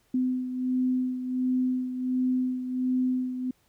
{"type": "beating tone pair", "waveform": "sine", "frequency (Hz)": [254.3, 255.7], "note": ["C4", "C4"], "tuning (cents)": [-49, -40], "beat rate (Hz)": 1.4, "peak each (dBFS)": [-25, -32], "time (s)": [0.14, 3.51], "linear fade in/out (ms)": 5, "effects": ["pink hiss -67 dBFS RMS until 3.68 s"]}